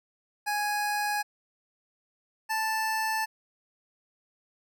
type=tone pair in turn; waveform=25% pulse; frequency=830.6 / 880 Hz; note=G#5 / A5; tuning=0 / 0 cents; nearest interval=minor second; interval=100 cents; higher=second; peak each=-23 dBFS; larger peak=neither; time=0.46-1.23 / 2.49-3.26 s; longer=neither; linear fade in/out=20 ms; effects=none